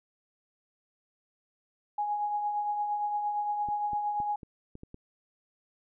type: tone with tremolo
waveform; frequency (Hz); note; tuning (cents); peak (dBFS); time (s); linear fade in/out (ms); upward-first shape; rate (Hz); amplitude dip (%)
sine; 830.6; G#5; 0; -26; 1.98-4.36; 5; triangle; 8.7; 45
type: clicks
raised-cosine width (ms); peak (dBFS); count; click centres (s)
3; -31; 7; 3.687 / 3.933 / 4.202 / 4.432 / 4.754 / 4.834 / 4.944
effects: none